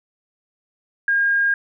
sine tone, 1619 Hz, G#6, 45 cents flat, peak -15 dBFS, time 1.08-1.54 s, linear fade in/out 2 ms, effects none

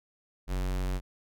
square tone, 46.25 Hz, F#1, in tune, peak -29 dBFS, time 0.47-1.01 s, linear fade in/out 50 ms, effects none

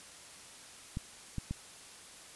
clicks, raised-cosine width 5 ms, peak -23 dBFS, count 3, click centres 0.971 / 1.383 / 1.51 s, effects white hiss -52 dBFS RMS until 2.35 s + resampled to 24000 Hz

